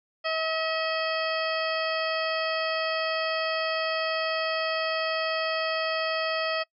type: harmonic tone with a mistuned harmonic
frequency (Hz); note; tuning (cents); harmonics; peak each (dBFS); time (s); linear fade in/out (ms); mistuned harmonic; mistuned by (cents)
641; E5; -49; 1 / 2 / 3 / 4 / 5 / 7 / 8; -29 / -32 / -34 / -35 / -36 / -37 / -38; 0.24-6.64; 20; 8; -15
effects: noise-tail reverb RT60 0.1 s tail -24 dB re dry